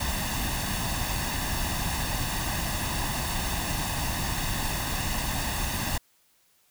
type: noise with comb filter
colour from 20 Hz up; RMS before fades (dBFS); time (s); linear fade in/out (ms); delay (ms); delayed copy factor
pink; -29; 0-5.98; 5; 1.1; +0.65
effects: white hiss -65 dBFS RMS until 6.7 s